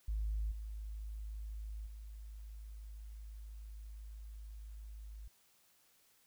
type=tone with level steps; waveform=sine; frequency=53 Hz; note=G#1; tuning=36 cents sharp; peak=-33 / -41 / -46 dBFS; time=0.08-5.28 s; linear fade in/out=5 ms; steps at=0.51 / 1.86 s; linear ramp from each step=10 ms; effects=tanh soft clip ceiling -29 dBFS + white hiss -70 dBFS RMS until 6.26 s